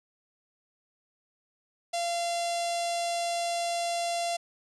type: tone with notch filter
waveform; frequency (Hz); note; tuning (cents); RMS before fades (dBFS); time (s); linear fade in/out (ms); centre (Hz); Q
sawtooth; 687; F5; -29; -30; 1.93-4.37; 10; 1500; 0.72
effects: resampled to 22050 Hz